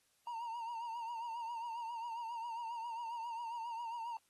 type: tone with vibrato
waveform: triangle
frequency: 929 Hz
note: A#5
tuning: 6 cents flat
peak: -38 dBFS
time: 0.27-4.17 s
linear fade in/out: 2 ms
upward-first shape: triangle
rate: 7.4 Hz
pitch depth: 77 cents each way
effects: white hiss -75 dBFS RMS until 4.29 s + AAC 32 kbps